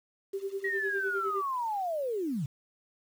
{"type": "tone with tremolo", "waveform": "sine", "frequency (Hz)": 392, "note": "G4", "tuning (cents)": 0, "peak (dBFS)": -29, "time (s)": [0.33, 1.42], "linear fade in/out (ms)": 10, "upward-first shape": "sine", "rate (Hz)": 9.8, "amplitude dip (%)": 85}
{"type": "linear sweep", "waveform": "sine", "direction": "down", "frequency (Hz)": [1917, 122.2], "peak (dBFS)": -29, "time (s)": [0.64, 2.46], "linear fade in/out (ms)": 5}
{"effects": ["tanh soft clip ceiling -19 dBFS", "9-bit"]}